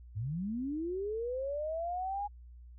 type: linear sweep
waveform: sine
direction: up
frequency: 94.3 to 832 Hz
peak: -33 dBFS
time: 0.15-2.28 s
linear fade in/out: 20 ms
effects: added 60 Hz sine -49 dBFS peak until 2.78 s